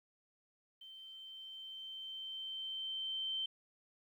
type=tone with level ramp; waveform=sine; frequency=3108 Hz; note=G7; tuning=16 cents flat; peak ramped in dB=-51 to -35 dBFS; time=0.81-3.46 s; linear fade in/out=5 ms; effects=12-bit